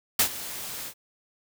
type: noise with ADSR envelope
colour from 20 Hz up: white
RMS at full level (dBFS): -19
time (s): 0.19-0.94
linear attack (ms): 5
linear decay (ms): 88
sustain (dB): -17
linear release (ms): 76
effects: none